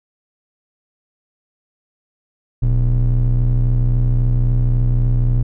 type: ring-modulated tone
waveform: triangle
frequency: 75.5 Hz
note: D2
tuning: 48 cents sharp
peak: -7 dBFS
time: 2.62-5.43 s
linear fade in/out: 10 ms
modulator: 43.6 Hz
effects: none